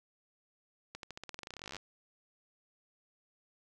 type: accelerating click train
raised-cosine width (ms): 0.2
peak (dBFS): -26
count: 25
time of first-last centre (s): 0.95-1.766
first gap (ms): 82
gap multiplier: 0.91
effects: none